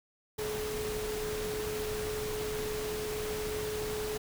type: tone in noise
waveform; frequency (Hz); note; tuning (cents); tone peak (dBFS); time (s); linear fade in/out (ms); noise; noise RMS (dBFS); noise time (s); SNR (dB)
sine; 426.5; G#4; +46; -34; 0.38-4.18; 10; pink; -39; 0.38-4.18; +2
effects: none